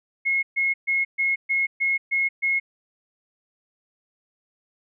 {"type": "tone bursts", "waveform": "sine", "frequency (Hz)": 2166, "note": "C#7", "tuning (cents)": -41, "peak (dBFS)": -19, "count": 8, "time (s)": [0.25, 2.6], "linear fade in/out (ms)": 20, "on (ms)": 180, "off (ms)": 130, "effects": []}